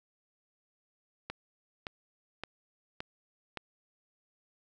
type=click train; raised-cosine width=0.3 ms; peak=-21 dBFS; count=5; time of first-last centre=1.3-3.573 s; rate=1.76 Hz; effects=none